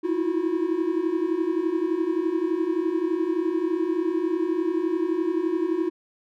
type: tone cluster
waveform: triangle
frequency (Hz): 319.3 / 330.9 / 362.7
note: D#4 / E4 / F#4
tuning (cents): +45 / +7 / -34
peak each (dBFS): -26 / -24 / -24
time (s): 0.03-5.9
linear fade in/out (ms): 20
effects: none